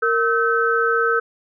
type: tone cluster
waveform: sine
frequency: 461.8 / 1297 / 1532 Hz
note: A#4 / E6 / G6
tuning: -16 / -28 / -40 cents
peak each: -20 dBFS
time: 0.02-1.2 s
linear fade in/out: 10 ms
effects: none